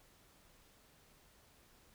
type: silence
effects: pink hiss -66 dBFS RMS until 1.94 s